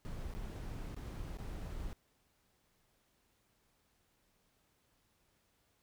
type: noise with dropouts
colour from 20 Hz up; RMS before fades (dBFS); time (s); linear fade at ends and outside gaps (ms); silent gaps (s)
brown; -43; 0.05-1.93; 0; 0.338-0.35 / 0.945-0.965 / 1.372-1.386
effects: pink hiss -75 dBFS RMS until 5.82 s